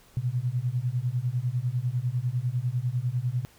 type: beating tone pair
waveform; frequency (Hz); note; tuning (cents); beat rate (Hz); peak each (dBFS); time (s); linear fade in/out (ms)
sine; 119 / 129; A#2 / C3; +36 / -24; 10; -28; 0.17-3.45; 0
effects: pink hiss -57 dBFS RMS until 3.58 s